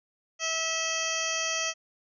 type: harmonic tone with a mistuned harmonic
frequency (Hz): 649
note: E5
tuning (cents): -27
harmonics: 1 / 2 / 3 / 4 / 5 / 7 / 8 / 9 / 10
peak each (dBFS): -37 / -37 / -36 / -34 / -35 / -40 / -40 / -34 / -36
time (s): 0.39-1.74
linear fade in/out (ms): 50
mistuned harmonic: 5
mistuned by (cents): -34
effects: none